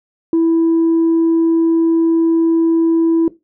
sine tone, 329.6 Hz, E4, in tune, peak -8 dBFS, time 0.33-3.28 s, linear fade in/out 2 ms, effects noise-tail reverb RT60 0.2 s tail -17 dB re dry + tanh soft clip ceiling -8 dBFS

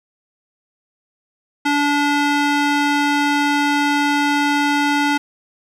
square tone with band-pass filter, 289.1 Hz, D4, 27 cents flat, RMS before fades -17 dBFS, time 1.65-5.18 s, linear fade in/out 10 ms, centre 1600 Hz, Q 0.54, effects none

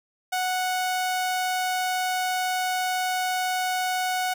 sawtooth tone, 738 Hz, F#5, 5 cents flat, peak -20 dBFS, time 0.32-4.34 s, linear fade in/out 10 ms, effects none

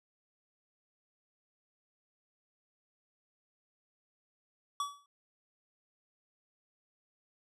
square tone with exponential decay, 1142 Hz, D6, 49 cents flat, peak -30 dBFS, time 4.8-5.06 s, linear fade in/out 2 ms, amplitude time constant 55 ms, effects low-pass 10000 Hz 12 dB/octave

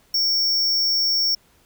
square tone, 5480 Hz, F8, 34 cents flat, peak -18 dBFS, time 0.14-1.35 s, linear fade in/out 5 ms, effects pink hiss -58 dBFS RMS until 1.65 s

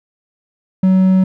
triangle tone, 187.8 Hz, F#3, 26 cents sharp, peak -6 dBFS, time 0.83-1.24 s, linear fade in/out 5 ms, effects none

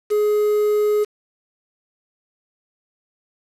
triangle tone with quantisation, 420 Hz, G#4, 19 cents sharp, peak -13 dBFS, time 0.1-1.05 s, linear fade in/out 20 ms, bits 6, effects low-pass 12000 Hz 12 dB/octave

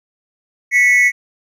triangle tone pair together, 1966.5 / 2203 Hz, B6 / C#7, -8 / -11 cents, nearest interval major second, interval 197 cents, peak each -10 dBFS, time 0.71-1.12 s, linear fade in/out 50 ms, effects none

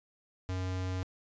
square tone, 92.5 Hz, F#2, in tune, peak -33 dBFS, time 0.49-1.03 s, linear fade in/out 0 ms, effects resampled to 16000 Hz

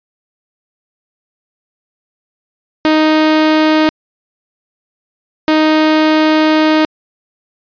sawtooth tone bursts at uneven times, 311.1 Hz, D#4, in tune, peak -4 dBFS, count 2, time 2.85-3.89 / 5.48-6.85 s, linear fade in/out 0 ms, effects resampled to 11025 Hz

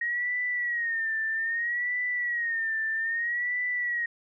sine tone with vibrato, 1875 Hz, A#6, 10 cents sharp, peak -26 dBFS, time 0.01-4.06 s, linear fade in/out 5 ms, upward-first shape sine, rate 0.62 Hz, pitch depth 95 cents each way, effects none

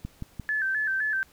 click train, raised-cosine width 5 ms, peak -21 dBFS, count 3, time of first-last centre 0.05-0.397 s, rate 5.76 Hz
sine tone with vibrato, 1638 Hz, G#6, 24 cents flat, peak -24 dBFS, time 0.49-1.23 s, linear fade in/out 0 ms, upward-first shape square, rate 3.9 Hz, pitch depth 89 cents each way
effects pink hiss -58 dBFS RMS until 1.32 s

